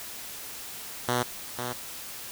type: tone with echo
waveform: 5% pulse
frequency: 122.5 Hz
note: B2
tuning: 14 cents flat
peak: -13 dBFS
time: 1.08-1.23 s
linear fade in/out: 5 ms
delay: 500 ms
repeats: 1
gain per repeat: -7 dB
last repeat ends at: 1.73 s
effects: white hiss -40 dBFS RMS until 2.31 s